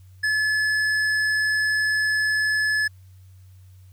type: tone with hard clipping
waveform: sine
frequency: 1719 Hz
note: A6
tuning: 41 cents flat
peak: -21 dBFS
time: 0.23-2.88 s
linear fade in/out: 10 ms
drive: 9 dB
effects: added 93 Hz sine -45 dBFS peak until 3.92 s + white hiss -64 dBFS RMS until 3.92 s